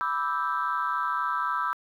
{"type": "chord", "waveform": "sine", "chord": "E minor seventh", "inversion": "second", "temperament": "equal", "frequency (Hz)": [987.8, 1174.7, 1318.5, 1568], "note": ["B5", "D6", "E6", "G6"], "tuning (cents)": [0, 0, 0, 0], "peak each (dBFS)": [-30, -31, -28, -33], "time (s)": [0.01, 1.73], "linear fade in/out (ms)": 0, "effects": ["tanh soft clip ceiling -17 dBFS", "10-bit"]}